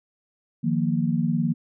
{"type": "chord", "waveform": "sine", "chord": "Eb suspended second", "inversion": "none", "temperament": "just", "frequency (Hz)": [155.56, 175.01, 233.3], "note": ["Eb3", "F3", "Bb3"], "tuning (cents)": [0, 4, 2], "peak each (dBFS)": [-25, -25, -24], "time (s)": [0.63, 1.54], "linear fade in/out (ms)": 20, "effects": []}